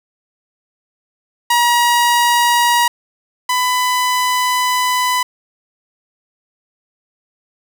sawtooth tone pair in turn, 955 / 999.8 Hz, A#5 / B5, +42 / +21 cents, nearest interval minor second, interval 79 cents, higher second, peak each -7 / -10 dBFS, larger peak first, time 1.5-2.88 / 3.49-5.23 s, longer second, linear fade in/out 5 ms, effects none

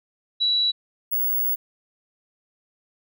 sine tone pair in turn, 3924 / 15696 Hz, B7 / B9, -12 / -12 cents, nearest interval 2 octaves, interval 2400 cents, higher second, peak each -18 / -20 dBFS, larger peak first, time 0.4-0.72 / 1.11-1.56 s, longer second, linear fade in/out 20 ms, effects none

